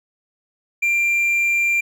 triangle tone, 2376 Hz, D7, 20 cents sharp, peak -14 dBFS, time 0.82-1.81 s, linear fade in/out 10 ms, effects none

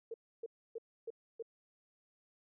sine tone bursts, 455.9 Hz, A#4, 39 cents flat, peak -39 dBFS, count 5, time 0.11-1.425 s, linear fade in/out 5 ms, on 31 ms, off 290 ms, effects none

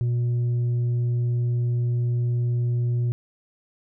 sine tone with tanh clipping, 120.5 Hz, B2, 42 cents flat, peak -21 dBFS, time 0.01-3.12 s, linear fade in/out 0 ms, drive 3 dB, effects none

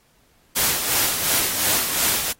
white noise with tremolo, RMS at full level -19 dBFS, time 0.55-2.33 s, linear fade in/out 20 ms, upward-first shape sine, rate 2.8 Hz, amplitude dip 50%, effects pink hiss -60 dBFS RMS until 2.39 s + AAC 48 kbps

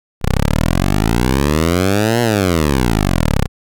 10% pulse exponential two-way sweep, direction up then down, 30.34 to 121.4 to 30.34 Hz, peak -4 dBFS, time 0.21-3.48 s, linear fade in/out 50 ms, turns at 2.21 s, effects none

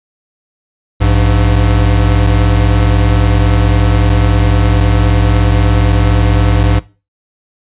square tone pair together, 57.15 / 100.9 Hz, A#1 / G#2, -34 / -49 cents, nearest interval minor seventh, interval 985 cents, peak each -11 dBFS, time 1-6.8 s, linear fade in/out 20 ms, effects noise-tail reverb RT60 0.3 s tail -19 dB re dry + resampled to 8000 Hz

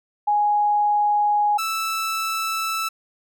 sine / sawtooth tone pair in turn, 830.6 / 1318.5 Hz, G#5 / E6, 0 / 0 cents, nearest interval minor sixth, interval 800 cents, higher second, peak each -16 / -19 dBFS, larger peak first, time 0.27-1.58 / 1.58-2.89 s, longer neither, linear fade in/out 10 ms, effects none

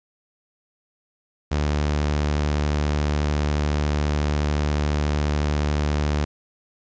sawtooth tone, 74.1 Hz, D2, 16 cents sharp, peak -16 dBFS, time 1.51-6.25 s, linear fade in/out 10 ms, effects resampled to 16000 Hz + 9-bit

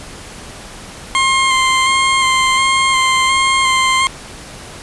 20% pulse tone with vibrato, 1057 Hz, C6, 17 cents sharp, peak -6 dBFS, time 1.15-4.07 s, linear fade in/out 0 ms, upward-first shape square, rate 1.4 Hz, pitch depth 15 cents each way, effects pink hiss -33 dBFS RMS until 4.82 s + resampled to 24000 Hz

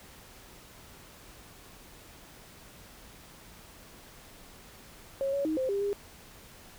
sine tone with pitch steps, 546 / 560 / 313.9 / 521 / 399 / 404.3 Hz, C#5 / C#5 / D#4 / C5 / G4 / G#4, -26 / +18 / +15 / -7 / +31 / -46 cents, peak -27 dBFS, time 5.21-5.93 s, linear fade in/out 0 ms, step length 120 ms, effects pink hiss -52 dBFS RMS until 6.78 s

